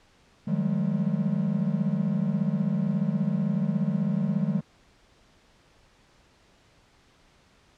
triangle tone cluster, 153.9 / 180.6 / 195.5 / 211.9 Hz, D#3 / F#3 / G3 / G#3, -19 / -42 / -4 / +35 cents, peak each -27 dBFS, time 0.47-4.61 s, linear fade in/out 10 ms, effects pink hiss -60 dBFS RMS until 7.77 s + low-pass 6000 Hz 12 dB/octave

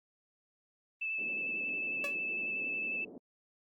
sine tone with vibrato, 2628 Hz, E7, 6 cents flat, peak -33 dBFS, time 1.01-3.05 s, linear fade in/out 10 ms, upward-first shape square, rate 11 Hz, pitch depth 10 cents each way
pink band-pass noise, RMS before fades -50 dBFS, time 1.18-3.18 s, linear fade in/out 2 ms, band 210 to 520 Hz, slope 24 dB/octave
sawtooth tone with exponential decay, 569 Hz, C#5, 45 cents sharp, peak -30 dBFS, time 2.04-2.17 s, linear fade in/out 2 ms, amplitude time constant 28 ms
effects Opus 32 kbps

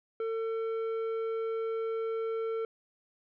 triangle tone with tanh clipping, 450 Hz, A4, 39 cents sharp, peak -32 dBFS, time 0.2-2.65 s, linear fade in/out 2 ms, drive 13 dB, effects none

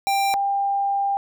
square / sine tone pair in turn, 790 / 796.4 Hz, G5 / G5, +13 / +27 cents, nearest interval unison, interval 14 cents, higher second, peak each -19 dBFS, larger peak neither, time 0.07-0.34 / 0.34-1.17 s, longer second, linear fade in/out 0 ms, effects none

